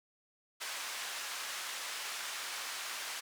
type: band-pass noise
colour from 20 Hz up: pink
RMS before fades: -41 dBFS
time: 0.6-3.21 s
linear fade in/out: 20 ms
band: 1200 to 9600 Hz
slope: 12 dB/octave
effects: none